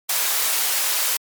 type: high-pass noise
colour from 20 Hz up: white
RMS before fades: -21 dBFS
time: 0.09-1.17 s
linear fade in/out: 5 ms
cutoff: 620 Hz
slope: 12 dB/octave
effects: MP3 96 kbps